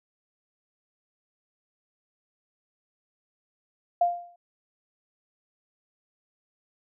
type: tone with exponential decay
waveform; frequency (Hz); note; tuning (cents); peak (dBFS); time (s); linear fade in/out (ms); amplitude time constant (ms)
sine; 698.5; F5; 0; -16; 4.01-4.36; 5; 75
effects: none